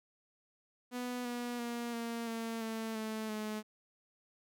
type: tone with pitch steps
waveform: sawtooth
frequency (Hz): 246.9 / 242 / 237.1 / 232.4 / 227.7 / 223.2 / 218.7 / 214.3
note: B3 / B3 / A#3 / A#3 / A#3 / A3 / A3 / A3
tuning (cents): 0 / -35 / +30 / -5 / -40 / +25 / -10 / -45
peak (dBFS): -33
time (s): 0.91-3.63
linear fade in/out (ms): 50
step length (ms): 340
effects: none